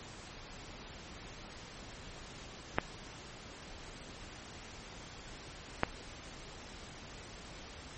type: clicks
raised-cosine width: 0.5 ms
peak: -11 dBFS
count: 2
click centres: 2.785 / 5.834 s
effects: pink hiss -49 dBFS RMS until 7.97 s + MP3 32 kbps